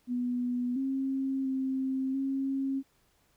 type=tone with pitch steps; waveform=sine; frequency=245.9 / 268.1 / 264.3 / 270.3 Hz; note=B3 / C4 / C4 / C#4; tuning=-7 / +42 / +18 / -44 cents; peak=-28 dBFS; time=0.07-2.83 s; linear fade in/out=50 ms; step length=690 ms; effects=pink hiss -69 dBFS RMS until 3.36 s